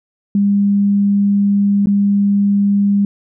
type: tone with dropouts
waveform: sine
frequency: 201.3 Hz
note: G3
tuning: 46 cents sharp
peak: -10 dBFS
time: 0.35-3.05 s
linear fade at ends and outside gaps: 2 ms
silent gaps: 1.859-1.87 s
effects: none